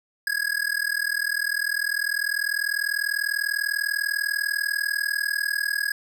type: tone with amplitude modulation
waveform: square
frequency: 1661.2 Hz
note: G#6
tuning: in tune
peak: -20 dBFS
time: 0.27-5.92 s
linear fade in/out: 2 ms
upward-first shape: sine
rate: 40.1 Hz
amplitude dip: 95%
effects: none